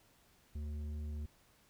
sine tone with tanh clipping, 74.9 Hz, D2, 35 cents sharp, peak -40 dBFS, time 0.55-1.26 s, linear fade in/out 5 ms, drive 9 dB, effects pink hiss -68 dBFS RMS until 1.69 s

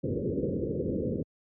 white low-pass noise, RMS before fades -30 dBFS, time 0.03-1.23 s, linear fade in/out 10 ms, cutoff 530 Hz, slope 96 dB/octave, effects high-pass 80 Hz 12 dB/octave

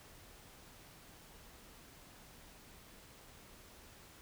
silence, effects pink hiss -58 dBFS RMS until 4.21 s

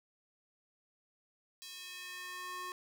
square tone with high-pass filter sweep, 362.7 Hz, F#4, 34 cents flat, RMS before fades -45 dBFS, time 1.62-2.72 s, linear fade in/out 0 ms, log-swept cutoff 3900 to 850 Hz, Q 1.5, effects none

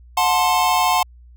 square chord, F# diminished, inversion none, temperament equal with one note detuned, 726.9 / 880 / 1046.5 Hz, F#5 / A5 / C6, -31 / 0 / 0 cents, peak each -20 dBFS, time 0.17-1.03 s, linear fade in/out 5 ms, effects added 60 Hz sine -42 dBFS peak until 1.36 s

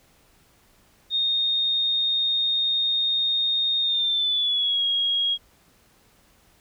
sine tone with pitch glide, 3689 to 3287 Hz, A#7 to G#7, -19 to -19 cents, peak -20 dBFS, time 1.1-5.38 s, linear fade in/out 50 ms, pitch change -200 cents, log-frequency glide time 3.81-4.84 s, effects pink hiss -59 dBFS RMS until 6.6 s

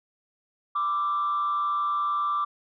sine tone with frequency modulation, 1174.7 Hz, D6, in tune, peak -22 dBFS, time 0.75-2.45 s, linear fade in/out 10 ms, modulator 162 Hz, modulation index 0.4, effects tanh soft clip ceiling -20 dBFS

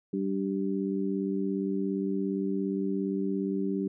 harmonic tone, 97.3 Hz, G2, 12 cents flat, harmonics 2 / 3 / 4, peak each -30 / -32 / -33 dBFS, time 0.13-3.88 s, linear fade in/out 5 ms, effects none

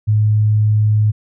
sine tone, 106.7 Hz, G#2, 47 cents sharp, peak -10 dBFS, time 0.07-1.12 s, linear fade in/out 20 ms, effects none

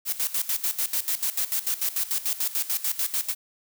blue noise with tremolo, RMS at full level -25 dBFS, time 0.05-3.35 s, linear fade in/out 50 ms, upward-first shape square, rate 6.8 Hz, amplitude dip 80%, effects none

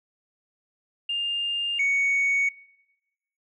sine tone pair in turn, 2808 / 2229 Hz, F7 / C#7, +9 / +9 cents, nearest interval major third, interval 400 cents, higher first, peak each -24 / -18 dBFS, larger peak second, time 1.09-1.79 / 1.79-2.49 s, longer neither, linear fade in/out 5 ms, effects noise-tail reverb RT60 1.0 s tail -25 dB re dry + tanh soft clip ceiling -18 dBFS

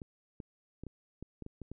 clicks, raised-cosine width 3 ms, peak -30 dBFS, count 9, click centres 0.018 / 0.402 / 0.836 / 0.867 / 1.226 / 1.423 / 1.464 / 1.617 / 1.716 s, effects none

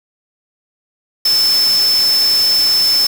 sine tone in noise, 5274 Hz, E8, in tune, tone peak -10 dBFS, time 1.25-3.07 s, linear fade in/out 5 ms, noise white, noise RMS -23 dBFS, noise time 1.25-3.07 s, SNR +10 dB, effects none

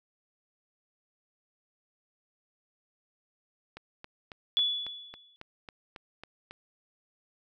click train, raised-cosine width 0.3 ms, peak -27 dBFS, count 11, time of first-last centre 3.77-6.51 s, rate 3.65 Hz
sine tone with exponential decay, 3425 Hz, A7, 47 cents flat, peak -21 dBFS, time 4.57-5.36 s, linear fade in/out 0 ms, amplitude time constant 170 ms
effects none

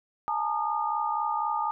sine tone cluster, 846 / 910 / 1222 Hz, G#5 / A#5 / D#6, +32 / -42 / -32 cents, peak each -30 dBFS, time 0.28-1.71 s, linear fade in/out 0 ms, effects none

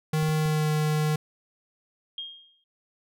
square tone with pitch glide, 155.56 to 153.06 Hz, D#3 to D#3, 0 to -28 cents, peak -23 dBFS, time 0.13-1.16 s, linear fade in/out 5 ms, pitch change -28 cents, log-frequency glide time 0.33-0.7 s
clicks, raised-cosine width 5 ms, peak -31 dBFS, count 3, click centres 0.229 / 0.29 / 0.459 s
sine tone with exponential decay, 3233 Hz, G#7, 47 cents flat, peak -30 dBFS, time 2.18-2.64 s, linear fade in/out 2 ms, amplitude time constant 100 ms
effects none

